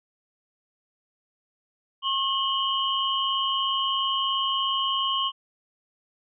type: tone cluster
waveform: sine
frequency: 1082 / 2929 / 3132 Hz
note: C#6 / F#7 / G7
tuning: -42 / -18 / -2 cents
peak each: -26 / -28 / -28 dBFS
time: 2.02-5.32 s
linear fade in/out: 50 ms
effects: none